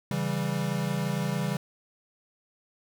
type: chord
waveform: square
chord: C# diminished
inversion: none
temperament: equal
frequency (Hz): 138.59 / 164.81 / 196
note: C#3 / E3 / G3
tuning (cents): 0 / 0 / 0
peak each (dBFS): -32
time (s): 0.11-1.57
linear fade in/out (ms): 2
effects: none